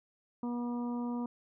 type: harmonic tone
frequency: 241 Hz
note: B3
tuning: 42 cents flat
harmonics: 1 / 2 / 3 / 4 / 5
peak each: -33 / -45 / -49 / -45 / -52 dBFS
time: 0.43-1.26 s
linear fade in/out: 2 ms
effects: none